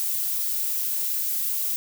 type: noise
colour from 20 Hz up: violet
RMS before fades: -26 dBFS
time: 0-1.76 s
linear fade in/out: 0 ms
effects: none